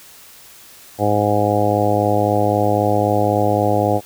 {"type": "harmonic tone", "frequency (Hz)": 103.83, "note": "G#2", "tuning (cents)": 0, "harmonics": [1, 2, 3, 4, 5, 6, 7, 8], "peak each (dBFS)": [-21, -25, -22, -24, -20, -23, -20, -24], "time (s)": [0.98, 4.01], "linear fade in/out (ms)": 50, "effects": ["white hiss -43 dBFS RMS until 4.05 s"]}